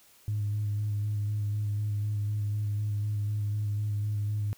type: tone with vibrato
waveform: sine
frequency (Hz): 104.3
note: G#2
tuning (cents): +8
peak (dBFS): -26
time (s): 0.28-4.53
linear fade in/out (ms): 0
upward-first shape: square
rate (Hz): 4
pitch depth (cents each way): 17
effects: tanh soft clip ceiling -23 dBFS + white hiss -59 dBFS RMS until 4.57 s